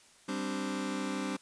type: chord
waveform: sawtooth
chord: G suspended fourth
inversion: none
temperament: just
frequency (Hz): 196 / 261.3 / 294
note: G3 / C4 / D4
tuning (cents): 0 / -2 / +2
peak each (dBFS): -33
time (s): 0.28-1.37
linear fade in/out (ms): 10
effects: white hiss -60 dBFS RMS until 1.41 s + resampled to 22050 Hz